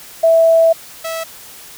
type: tone pair in turn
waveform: sine / sawtooth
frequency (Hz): 657 / 653.2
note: E5 / E5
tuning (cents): -6 / -16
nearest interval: unison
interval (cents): 10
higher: first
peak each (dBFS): -7 / -17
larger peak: first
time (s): 0.23-0.73 / 1.04-1.24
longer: first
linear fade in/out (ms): 10
effects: white hiss -37 dBFS RMS until 1.77 s